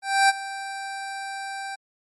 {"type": "tone with ADSR envelope", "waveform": "25% pulse", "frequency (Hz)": 784, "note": "G5", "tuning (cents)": 0, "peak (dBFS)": -10, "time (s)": [0.02, 1.76], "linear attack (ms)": 270, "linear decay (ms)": 29, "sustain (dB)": -17, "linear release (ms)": 17, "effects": ["MP3 48 kbps"]}